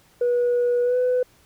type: tone with pitch glide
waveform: sine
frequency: 485.7 to 500.5 Hz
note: B4 to B4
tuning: -29 to +23 cents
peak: -16 dBFS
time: 0.21-1.23 s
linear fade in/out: 5 ms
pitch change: +52 cents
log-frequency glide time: 0.83-0.97 s
effects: tanh soft clip ceiling -15 dBFS + pink hiss -57 dBFS RMS until 1.45 s